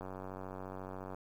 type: click train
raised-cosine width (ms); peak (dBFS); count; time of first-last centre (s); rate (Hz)
1; -30; 108; 0.01-1.146; 94.2
effects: 10-bit